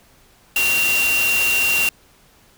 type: tone in noise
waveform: sine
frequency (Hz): 2758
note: F7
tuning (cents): -22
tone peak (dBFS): -16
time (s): 0.56-1.89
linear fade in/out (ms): 2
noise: white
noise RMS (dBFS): -23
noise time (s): 0.56-1.89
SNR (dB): +4
effects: pink hiss -53 dBFS RMS until 2.57 s